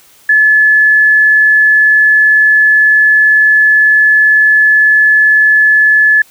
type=tone; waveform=sine; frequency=1721 Hz; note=A6; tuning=39 cents flat; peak=-4 dBFS; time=0.29-6.22 s; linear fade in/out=5 ms; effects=white hiss -44 dBFS RMS until 6.3 s